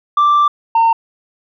sine tone pair in turn, 1174.7 / 912.2 Hz, D6 / A#5, 0 / -38 cents, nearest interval major third, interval 438 cents, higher first, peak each -6 dBFS, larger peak neither, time 0.17-0.48 / 0.75-0.93 s, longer first, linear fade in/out 5 ms, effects tanh soft clip ceiling -7 dBFS

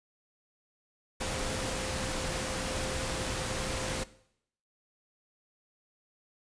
sine tone in noise, 521 Hz, C5, 7 cents flat, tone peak -41 dBFS, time 1.2-4.04 s, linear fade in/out 10 ms, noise pink, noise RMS -34 dBFS, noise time 1.2-4.04 s, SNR -10 dB, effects noise-tail reverb RT60 0.7 s tail -18 dB re dry + resampled to 22050 Hz

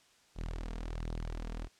sawtooth tone with flanger, 40.52 Hz, E1, 29 cents flat, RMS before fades -39 dBFS, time 0.35-1.69 s, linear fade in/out 50 ms, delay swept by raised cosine 0.2 to 4.4 ms, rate 1.3 Hz, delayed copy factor +0.55, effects white hiss -65 dBFS RMS until 1.79 s + low-pass 7000 Hz 12 dB/octave

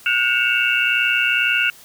sine tone cluster, 1447 / 1547 / 2232 / 2675 / 2797 Hz, F#6 / G6 / C#7 / E7 / F7, -39 / -23 / +11 / +25 / +2 cents, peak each -20 / -27 / -25 / -20 / -21 dBFS, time 0.06-1.7 s, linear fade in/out 2 ms, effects white hiss -45 dBFS RMS until 1.84 s

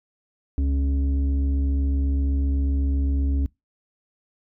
sine tone pair together, 68.9 / 274.6 Hz, C#2 / C#4, -10 / -16 cents, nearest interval 2 octaves, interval 2394 cents, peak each -18 / -27 dBFS, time 0.58-3.46 s, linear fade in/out 0 ms, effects noise-tail reverb RT60 0.2 s tail -25 dB re dry + tanh soft clip ceiling -16 dBFS

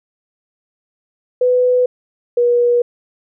sine tone pair in turn, 498.8 / 481.8 Hz, B4 / B4, +17 / -43 cents, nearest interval minor second, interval 60 cents, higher first, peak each -10 dBFS, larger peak neither, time 1.41-1.86 / 2.37-2.82 s, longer neither, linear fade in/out 5 ms, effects none

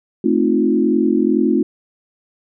sine chord, F dominant seventh, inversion first, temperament equal with one note detuned, 220 / 261.6 / 311.1 / 353.7 Hz, A3 / C4 / Eb4 / F4, 0 / 0 / 0 / +22 cents, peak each -18 dBFS, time 0.24-1.63 s, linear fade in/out 5 ms, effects none

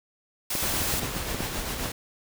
white noise, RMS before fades -29 dBFS, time 0.5-1 s, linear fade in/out 5 ms
clicks, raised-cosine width 2 ms, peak -18 dBFS, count 8, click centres 0.553 / 0.74 / 0.817 / 0.939 / 1.032 / 1.166 / 1.346 / 1.406 s
pink noise with tremolo, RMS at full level -30 dBFS, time 0.62-1.92 s, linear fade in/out 5 ms, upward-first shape sine, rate 7.6 Hz, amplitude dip 35%
effects none

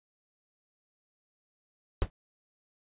brown noise with exponential decay, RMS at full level -23 dBFS, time 2.02-2.1 s, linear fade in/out 0 ms, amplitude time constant 17 ms, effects resampled to 8000 Hz

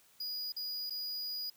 square tone with dropouts, 4907 Hz, D#8, 25 cents flat, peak -37 dBFS, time 0.2-1.5 s, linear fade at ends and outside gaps 5 ms, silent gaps 0.522-0.564 / 0.898-0.905 s, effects white hiss -65 dBFS RMS until 1.56 s

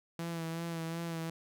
sawtooth tone with vibrato, 166 Hz, E3, 12 cents sharp, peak -32 dBFS, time 0.19-1.3 s, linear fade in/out 2 ms, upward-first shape sine, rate 2.7 Hz, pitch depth 31 cents each way, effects none

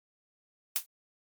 blue noise with exponential decay, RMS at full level -24 dBFS, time 0.76-0.86 s, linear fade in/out 0 ms, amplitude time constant 21 ms, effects MP3 96 kbps

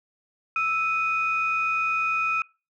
sine tone pair together, 1316.5 / 2488 Hz, E6 / D#7, -3 / -1 cents, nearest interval major seventh, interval 1102 cents, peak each -24 dBFS, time 0.56-2.42 s, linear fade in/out 2 ms, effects noise-tail reverb RT60 0.3 s tail -24 dB re dry + tanh soft clip ceiling -14 dBFS

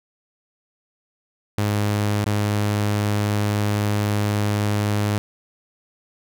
sawtooth tone with dropouts, 103.83 Hz, G#2, in tune, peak -15 dBFS, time 1.58-5.18 s, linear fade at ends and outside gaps 0 ms, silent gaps 2.242-2.262 s, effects none

